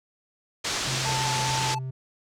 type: low-pass noise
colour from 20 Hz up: white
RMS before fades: -29 dBFS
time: 0.64-1.75 s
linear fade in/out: 10 ms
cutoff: 6800 Hz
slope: 24 dB/octave
type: tone with pitch glide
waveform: triangle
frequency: 131.8 to 130.59 Hz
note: C3 to C3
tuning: +13 to -3 cents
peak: -28 dBFS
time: 0.87-1.91 s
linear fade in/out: 10 ms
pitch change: -16 cents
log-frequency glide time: 1.05-1.36 s
type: tone with vibrato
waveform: triangle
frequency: 880 Hz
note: A5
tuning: in tune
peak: -26 dBFS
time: 1.05-1.79 s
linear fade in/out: 10 ms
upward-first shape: square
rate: 2.5 Hz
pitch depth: 11 cents each way
effects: none